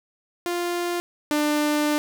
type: tone pair in turn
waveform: sawtooth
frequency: 349.2 / 298.1 Hz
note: F4 / D4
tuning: 0 / +26 cents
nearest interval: minor third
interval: 274 cents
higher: first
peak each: -20 / -16 dBFS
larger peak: second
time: 0.46-1 / 1.31-1.98 s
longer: second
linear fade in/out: 0 ms
effects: none